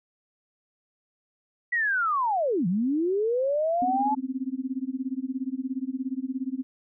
sine linear two-way sweep, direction down then up, 1962 to 164.81 to 870 Hz, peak -22 dBFS, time 1.72-4.15 s, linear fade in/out 10 ms, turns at 2.67 s
sine tone with tremolo, 261.6 Hz, C4, in tune, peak -24 dBFS, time 3.82-6.63 s, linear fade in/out 0 ms, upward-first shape sine, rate 17 Hz, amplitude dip 95%
effects none

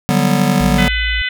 square chord, G major seventh, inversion second, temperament just, 147 / 183.75 / 196 / 245 Hz, D3 / F#3 / G3 / B3, +2 / -12 / 0 / -14 cents, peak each -18 dBFS, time 0.09-0.88 s, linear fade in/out 0 ms
sine tone, 56.7 Hz, A#1, 47 cents flat, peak -18 dBFS, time 0.6-1.22 s, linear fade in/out 5 ms
harmonic tone, 502 Hz, B4, 28 cents sharp, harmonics 3 / 4 / 5 / 6 / 7 / 8, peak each -24 / -19 / -26 / -24 / -27 / -36 dBFS, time 0.78-1.29 s, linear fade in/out 5 ms
effects none

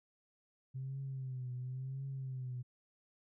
sine tone with vibrato, 130.4 Hz, C3, 5 cents flat, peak -38 dBFS, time 0.74-2.63 s, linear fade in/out 20 ms, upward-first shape triangle, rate 0.95 Hz, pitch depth 86 cents each way, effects tanh soft clip ceiling -34 dBFS

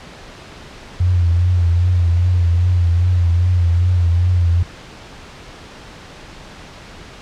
sine tone with vibrato, 87.7 Hz, F2, 8 cents sharp, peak -11 dBFS, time 1-4.63 s, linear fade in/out 5 ms, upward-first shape triangle, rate 2.5 Hz, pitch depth 66 cents each way, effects pink hiss -37 dBFS RMS until 7.21 s + low-pass 5000 Hz 12 dB/octave

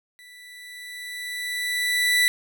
30% pulse tone with level ramp, 1974 Hz, B6, 1 cent flat, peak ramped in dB -43 to -13 dBFS, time 0.19-2.28 s, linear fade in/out 0 ms, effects none

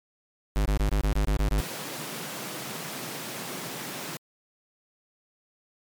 square tone bursts, 50.9 Hz, G#1, 34 cents flat, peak -22 dBFS, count 9, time 0.56-1.605 s, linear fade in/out 0 ms, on 93 ms, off 26 ms
pink high-pass noise, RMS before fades -36 dBFS, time 1.58-4.17 s, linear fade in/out 2 ms, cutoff 130 Hz, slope 48 dB/octave
effects MP3 96 kbps

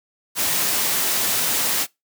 white high-pass noise, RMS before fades -21 dBFS, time 0.35-1.87 s, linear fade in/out 50 ms, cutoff 120 Hz, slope 12 dB/octave, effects noise-tail reverb RT60 0.2 s tail -24 dB re dry

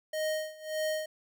square tone with tremolo, 622.3 Hz, D#5, in tune, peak -29 dBFS, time 0.13-1.06 s, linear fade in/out 5 ms, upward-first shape sine, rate 1.7 Hz, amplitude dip 90%, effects none

